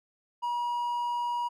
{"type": "tone", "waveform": "triangle", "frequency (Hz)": 960, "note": "B5", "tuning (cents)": -49, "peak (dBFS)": -26, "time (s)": [0.42, 1.49], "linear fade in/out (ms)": 20, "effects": []}